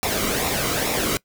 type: noise with flanger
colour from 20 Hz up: pink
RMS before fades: -23 dBFS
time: 0.03-1.17 s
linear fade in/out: 0 ms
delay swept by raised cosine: 0.64 to 1.18 ms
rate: 2.3 Hz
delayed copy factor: -0.6
effects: noise-tail reverb RT60 0.1 s tail -22 dB re dry